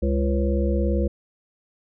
harmonic tone with a mistuned harmonic, 68.5 Hz, C#2, 20 cents flat, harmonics 1 / 3 / 5 / 7 / 8, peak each -21 / -26 / -28 / -29 / -30 dBFS, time 0.02-1.08 s, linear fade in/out 10 ms, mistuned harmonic 7, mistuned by +38 cents, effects none

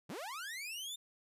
sawtooth linear sweep, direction up, 116.54 to 3648 Hz, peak -38 dBFS, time 0.09-0.96 s, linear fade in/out 10 ms, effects resampled to 32000 Hz

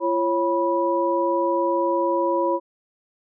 sine tone cluster, 342.3 / 549 / 978 Hz, F4 / C#5 / B5, -35 / -17 / -17 cents, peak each -23 dBFS, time 0-2.6 s, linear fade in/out 50 ms, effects none

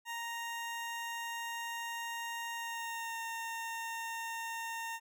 20% pulse tone with pitch glide, 932.3 to 915.2 Hz, A#5 to A#5, 0 to -32 cents, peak -33 dBFS, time 0.05-5 s, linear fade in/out 50 ms, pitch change -32 cents, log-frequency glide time 2.55-3.19 s, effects none

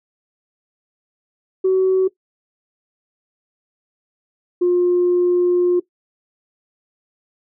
sine tone pair in turn, 376.5 / 355.4 Hz, F#4 / F4, +30 / +30 cents, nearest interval minor second, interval 100 cents, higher first, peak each -11 dBFS, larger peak neither, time 1.64-2.08 / 4.61-5.8 s, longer second, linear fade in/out 10 ms, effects noise-tail reverb RT60 0.1 s tail -18 dB re dry + tanh soft clip ceiling -9 dBFS

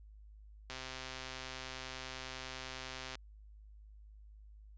click train, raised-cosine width 0.2 ms, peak -26 dBFS, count 320, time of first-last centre 0.7-3.154 s, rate 130 Hz, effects added 52 Hz sine -53 dBFS peak until 4.77 s + resampled to 16000 Hz

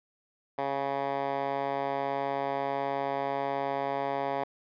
10% pulse tone with band-pass filter, 138.59 Hz, C#3, in tune, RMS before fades -31 dBFS, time 0.58-4.44 s, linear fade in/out 5 ms, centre 840 Hz, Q 1.3, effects resampled to 11025 Hz

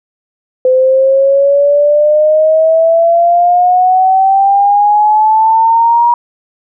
sine exponential sweep, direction up, 510 to 957 Hz, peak -5 dBFS, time 0.65-6.14 s, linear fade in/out 2 ms, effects none

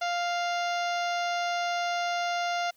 harmonic tone with a mistuned harmonic, 698.5 Hz, F5, in tune, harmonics 1 / 2 / 3 / 4 / 5 / 6 / 7 / 8 / 9, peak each -28 / -34 / -38 / -40 / -42 / -44 / -45 / -46 / -47 dBFS, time 0.01-2.71 s, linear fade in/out 10 ms, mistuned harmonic 9, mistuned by +20 cents, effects white hiss -65 dBFS RMS until 2.76 s

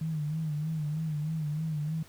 sine tone with vibrato, 154.4 Hz, D#3, 13 cents flat, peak -29 dBFS, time 0.01-2.03 s, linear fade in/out 5 ms, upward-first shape sine, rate 3.2 Hz, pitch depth 73 cents each way, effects added 96 Hz sine -63 dBFS peak until 2.08 s + pink hiss -56 dBFS RMS until 2.08 s

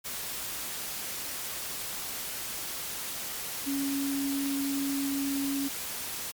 sine tone in noise, 277.2 Hz, C#4, in tune, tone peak -28 dBFS, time 3.66-5.69 s, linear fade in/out 20 ms, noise white, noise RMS -36 dBFS, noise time 0.04-6.32 s, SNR +5 dB, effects MP3 96 kbps

